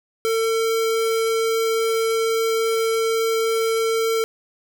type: tone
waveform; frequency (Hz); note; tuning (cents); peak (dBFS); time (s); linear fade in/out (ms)
square; 450.6; A4; +41; -19; 0.25-4.24; 0
effects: none